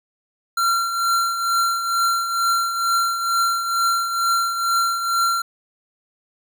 square tone with tremolo, 1369 Hz, F6, 35 cents flat, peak -16 dBFS, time 0.57-5.42 s, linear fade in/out 5 ms, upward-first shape triangle, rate 2.2 Hz, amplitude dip 60%, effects none

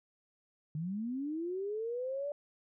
sine linear sweep, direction up, 146.83 to 587.3 Hz, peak -34 dBFS, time 0.75-2.32 s, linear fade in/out 2 ms, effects none

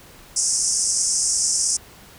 pink band-pass noise, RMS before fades -21 dBFS, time 0.36-1.77 s, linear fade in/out 5 ms, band 5200 to 9600 Hz, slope 96 dB/octave, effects pink hiss -46 dBFS RMS until 2.18 s

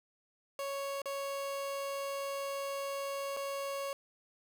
30% pulse tone with dropouts, 554.4 Hz, C#5, in tune, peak -33 dBFS, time 0.59-3.93 s, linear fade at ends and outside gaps 1 ms, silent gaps 1.018-1.057 / 3.366-3.37 s, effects none

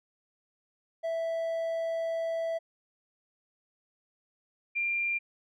triangle / sine tone pair in turn, 659 / 2385 Hz, E5 / D7, -1 / +26 cents, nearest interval octave + minor seventh, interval 2227 cents, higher second, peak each -27 dBFS, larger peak neither, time 1.03-2.59 / 4.75-5.19 s, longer first, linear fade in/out 20 ms, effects none

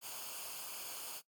white noise with comb filter, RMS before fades -45 dBFS, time 0.01-1.22 s, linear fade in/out 50 ms, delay 0.52 ms, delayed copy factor -0.7, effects noise-tail reverb RT60 0.1 s tail -18 dB re dry + MP3 96 kbps

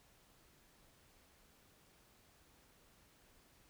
silence, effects pink hiss -68 dBFS RMS until 3.69 s

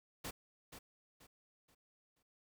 pink noise with echo, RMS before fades -44 dBFS, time 0.24-0.31 s, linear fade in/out 10 ms, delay 480 ms, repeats 4, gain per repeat -9 dB, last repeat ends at 2.23 s, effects none

